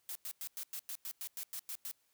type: noise bursts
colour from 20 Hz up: blue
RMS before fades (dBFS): -42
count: 12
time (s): 0.09-1.913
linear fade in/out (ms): 0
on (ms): 63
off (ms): 97
effects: white hiss -75 dBFS RMS until 2.13 s